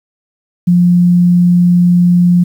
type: tone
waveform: sine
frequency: 176.2 Hz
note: F3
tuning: 16 cents sharp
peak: -5 dBFS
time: 0.67-2.44 s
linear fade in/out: 10 ms
effects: 7-bit